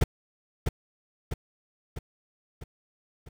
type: noise with echo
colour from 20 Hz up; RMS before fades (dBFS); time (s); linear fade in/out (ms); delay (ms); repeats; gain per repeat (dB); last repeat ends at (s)
brown; -20; 0.01-0.04; 5; 650; 5; -5; 3.29
effects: none